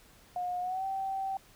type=tone with pitch glide; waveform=sine; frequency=718 to 774 Hz; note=F5 to G5; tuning=+48 to -22 cents; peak=-31 dBFS; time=0.36-1.37 s; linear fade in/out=2 ms; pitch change=+130 cents; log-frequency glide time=0.61-0.85 s; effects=pink hiss -59 dBFS RMS until 1.55 s